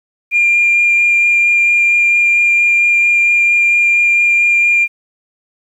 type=tone with vibrato; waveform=sine; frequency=2399 Hz; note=D7; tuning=36 cents sharp; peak=-7 dBFS; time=0.31-4.88 s; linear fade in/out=50 ms; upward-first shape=sine; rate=4.4 Hz; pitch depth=8 cents each way; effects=tanh soft clip ceiling -4 dBFS + 8-bit